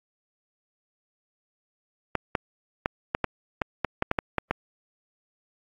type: clicks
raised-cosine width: 0.5 ms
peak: -8 dBFS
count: 12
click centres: 2.153 / 2.352 / 2.859 / 3.149 / 3.243 / 3.618 / 3.847 / 4.024 / 4.114 / 4.188 / 4.383 / 4.51 s
effects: AAC 64 kbps